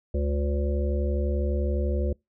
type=harmonic tone; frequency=71.8 Hz; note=D2; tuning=39 cents flat; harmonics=1 / 3 / 5 / 7 / 8; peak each=-24 / -34 / -33 / -34 / -36 dBFS; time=0.14-2.13 s; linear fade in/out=5 ms; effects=noise-tail reverb RT60 0.2 s tail -26 dB re dry